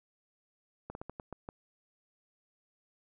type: slowing click train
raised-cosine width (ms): 1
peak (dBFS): -27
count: 7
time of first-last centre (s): 0.9-1.489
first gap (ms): 51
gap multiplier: 1.26
effects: none